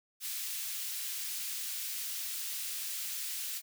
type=high-pass noise; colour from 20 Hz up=white; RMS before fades=-38 dBFS; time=0.2-3.62 s; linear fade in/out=50 ms; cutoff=2400 Hz; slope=12 dB/octave; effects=none